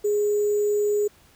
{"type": "tone with sample-and-hold", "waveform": "sine", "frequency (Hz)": 415.3, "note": "G#4", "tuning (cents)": 0, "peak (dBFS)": -19, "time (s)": [0.04, 1.08], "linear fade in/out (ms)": 10, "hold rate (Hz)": 7350, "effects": ["pink hiss -56 dBFS RMS until 1.35 s"]}